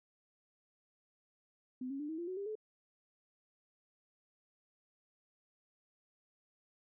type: tone with pitch steps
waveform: sine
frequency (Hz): 254.6 / 274.5 / 295.9 / 318.9 / 343.8 / 370.6 / 399.5 / 430.7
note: C4 / C#4 / D4 / D#4 / F4 / F#4 / G4 / A4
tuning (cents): -47 / -17 / +13 / +43 / -27 / +3 / +33 / -37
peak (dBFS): -38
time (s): 1.81-2.554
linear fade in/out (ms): 5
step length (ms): 93
effects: none